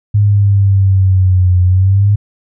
sine exponential two-way sweep, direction down then up, 103.83 to 89.7 to 103.83 Hz, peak -6 dBFS, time 0.14-2.16 s, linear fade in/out 10 ms, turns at 1.62 s, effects none

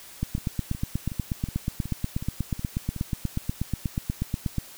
two click trains, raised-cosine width 5 ms, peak -13 / -21 dBFS, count 37 / 8, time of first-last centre 0.23-4.583 / 0.38-2.963 s, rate 8.27 / 2.71 Hz, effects white hiss -46 dBFS RMS until 4.77 s

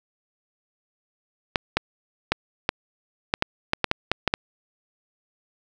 clicks, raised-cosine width 0.3 ms, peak -3 dBFS, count 12, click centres 1.558 / 1.77 / 2.32 / 2.691 / 3.339 / 3.424 / 3.734 / 3.843 / 3.914 / 4.116 / 4.277 / 4.339 s, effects none

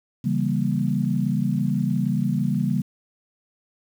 sine chord, C# diminished seventh, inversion none, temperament equal with one note detuned, 138.59 / 164.81 / 196 / 234.8 Hz, C#3 / E3 / G3 / Bb3, 0 / 0 / 0 / +13 cents, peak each -25 / -27 / -24 / -26 dBFS, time 0.24-2.82 s, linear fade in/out 10 ms, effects 8-bit

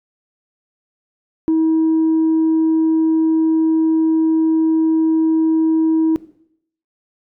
sine tone, 320.5 Hz, E4, 49 cents flat, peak -10 dBFS, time 1.48-6.16 s, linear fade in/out 0 ms, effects noise-tail reverb RT60 0.7 s tail -18 dB re dry + tanh soft clip ceiling -10 dBFS

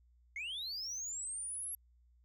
sine linear sweep, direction up, 2093 to 11390 Hz, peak -36 dBFS, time 0.36-1.75 s, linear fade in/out 2 ms, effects tanh soft clip ceiling -38 dBFS + added 60 Hz sine -64 dBFS peak until 2.24 s

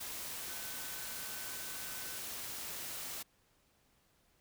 sine tone in noise, 1516 Hz, F#6, 42 cents sharp, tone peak -53 dBFS, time 0.49-2.19 s, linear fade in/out 10 ms, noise white, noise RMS -43 dBFS, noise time 0-3.23 s, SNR -13 dB, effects pink hiss -72 dBFS RMS until 4.4 s

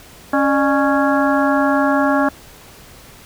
harmonic tone with a mistuned harmonic, 277 Hz, C#4, 1 cent flat, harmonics 1 / 2 / 3 / 4 / 5 / 6, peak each -16 / -19 / -21 / -22 / -23 / -24 dBFS, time 0.33-2.29 s, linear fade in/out 5 ms, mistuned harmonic 2, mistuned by +140 cents, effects pink hiss -42 dBFS RMS until 3.25 s

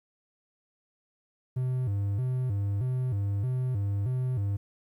triangle tone with vibrato, 113.2 Hz, A2, 50 cents sharp, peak -24 dBFS, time 1.56-4.57 s, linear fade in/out 10 ms, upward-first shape square, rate 1.6 Hz, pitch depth 210 cents each way, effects 11-bit

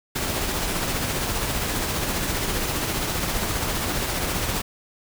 pink noise with tremolo, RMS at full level -24 dBFS, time 0.15-4.62 s, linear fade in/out 10 ms, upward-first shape triangle, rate 15 Hz, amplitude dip 35%, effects none

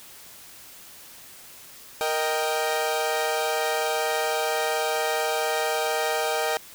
sawtooth chord, Eb major, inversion second, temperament equal, 466.2 / 622.3 / 784 Hz, Bb4 / Eb5 / G5, 0 / 0 / 0 cents, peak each -24 dBFS, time 2.01-6.57 s, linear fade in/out 0 ms, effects white hiss -46 dBFS RMS until 6.74 s

